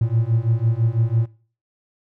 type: beating tone pair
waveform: triangle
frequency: 111.4 / 117.4 Hz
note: A2 / A#2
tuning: +22 / +13 cents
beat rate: 6 Hz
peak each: -18 dBFS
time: 0.01-1.26 s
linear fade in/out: 5 ms
effects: noise-tail reverb RT60 0.4 s tail -18 dB re dry